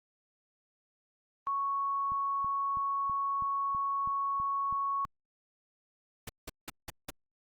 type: tone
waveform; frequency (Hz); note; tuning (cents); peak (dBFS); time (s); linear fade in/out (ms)
sine; 1108.7; C#6; 0; -29; 1.47-5.05; 0
type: click train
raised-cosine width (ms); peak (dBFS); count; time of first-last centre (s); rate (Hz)
5; -36; 10; 2.12-5.052; 3.07
type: noise bursts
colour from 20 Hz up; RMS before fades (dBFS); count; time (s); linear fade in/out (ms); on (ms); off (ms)
pink; -40; 5; 6.27-7.105; 5; 23; 180
effects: Opus 24 kbps